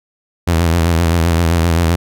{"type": "tone with vibrato", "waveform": "sawtooth", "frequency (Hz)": 83.9, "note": "E2", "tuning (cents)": 31, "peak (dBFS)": -7, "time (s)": [0.47, 1.96], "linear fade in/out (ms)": 10, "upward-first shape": "sine", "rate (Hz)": 7.7, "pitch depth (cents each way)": 69, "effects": []}